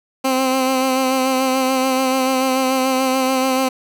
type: tone with vibrato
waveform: 15% pulse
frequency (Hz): 261.6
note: C4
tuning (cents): 0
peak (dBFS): -9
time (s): 0.24-3.69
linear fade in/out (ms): 10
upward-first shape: sine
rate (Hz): 6.9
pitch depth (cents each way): 27
effects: none